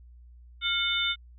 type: tone cluster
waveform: sine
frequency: 1399 / 2179 / 2994 / 3596 Hz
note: F6 / C#7 / F#7 / A7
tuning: +3 / -30 / +20 / +37 cents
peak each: -32 / -32 / -33 / -27 dBFS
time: 0.61-1.16 s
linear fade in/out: 50 ms
effects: added 60 Hz sine -48 dBFS peak until 1.38 s